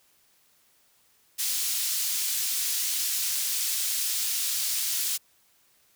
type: high-pass noise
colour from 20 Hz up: pink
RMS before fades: -28 dBFS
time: 1.38-5.18 s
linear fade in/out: 20 ms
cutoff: 4700 Hz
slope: 12 dB/octave
effects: white hiss -64 dBFS RMS until 5.95 s